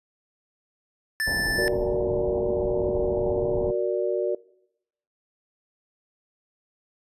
square tone, 1760 Hz, A6, in tune, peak -24 dBFS, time 1.2-1.68 s, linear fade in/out 0 ms
pink low-pass noise, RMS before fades -32 dBFS, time 1.26-3.72 s, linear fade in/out 20 ms, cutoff 950 Hz, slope 96 dB/octave
sine chord, Gb augmented, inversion none, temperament equal, 370 / 466.2 / 587.3 Hz, Gb4 / Bb4 / D5, 0 / 0 / 0 cents, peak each -25 / -28 / -27 dBFS, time 1.58-4.35 s, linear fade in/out 5 ms
effects noise-tail reverb RT60 0.8 s tail -22 dB re dry + resampled to 32000 Hz

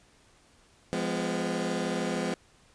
20% pulse chord, F diminished, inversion none, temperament equal with one note detuned, 174.61 / 207.7 / 252.3 Hz, F3 / Ab3 / Cb4, 0 / 0 / +37 cents, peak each -28 dBFS, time 0.93-2.34 s, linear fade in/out 0 ms, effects pink hiss -61 dBFS RMS until 2.74 s + resampled to 22050 Hz

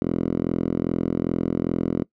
5% pulse tone with band-pass filter, 42.49 Hz, F1, 47 cents flat, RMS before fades -24 dBFS, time 0.02-2.04 s, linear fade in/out 0 ms, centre 260 Hz, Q 1.5, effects noise-tail reverb RT60 0.1 s tail -22 dB re dry

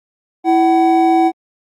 triangle tone pair together, 330.8 / 754.3 Hz, E4 / F#5, +6 / +33 cents, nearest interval octave + major second, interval 1427 cents, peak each -10 dBFS, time 0.44-1.32 s, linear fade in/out 50 ms, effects Opus 32 kbps

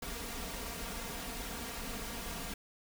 pink noise with comb filter, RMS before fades -41 dBFS, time 0.02-2.54 s, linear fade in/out 5 ms, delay 4.3 ms, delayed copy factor +0.65, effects none

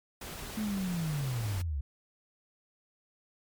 pink noise, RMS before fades -42 dBFS, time 0.21-1.62 s, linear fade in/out 5 ms
sine linear sweep, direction down, 220.1 to 65 Hz, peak -30 dBFS, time 0.57-1.81 s, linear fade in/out 5 ms
effects MP3 96 kbps

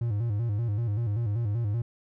triangle tone with vibrato, 110 Hz, A2, in tune, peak -23 dBFS, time 0.01-1.82 s, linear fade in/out 5 ms, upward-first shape square, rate 5.2 Hz, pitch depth 120 cents each way, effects none

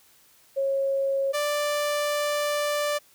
sine / sawtooth tone pair in turn, 546 / 588.4 Hz, C#5 / D5, -26 / +3 cents, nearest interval minor second, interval 129 cents, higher second, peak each -22 / -20 dBFS, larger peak second, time 0.56-1.33 / 1.33-2.99 s, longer second, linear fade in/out 20 ms, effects white hiss -58 dBFS RMS until 3.14 s

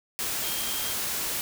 sine tone in noise, 3202 Hz, G7, 36 cents sharp, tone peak -38 dBFS, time 0.43-0.93 s, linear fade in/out 0 ms, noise white, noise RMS -30 dBFS, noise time 0.19-1.41 s, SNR -11 dB, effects none

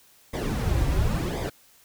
brown noise with flanger, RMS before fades -25 dBFS, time 0.33-1.5 s, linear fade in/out 10 ms, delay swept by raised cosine 0.7 to 4.8 ms, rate 0.94 Hz, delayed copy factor -0.75, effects white hiss -57 dBFS RMS until 1.84 s

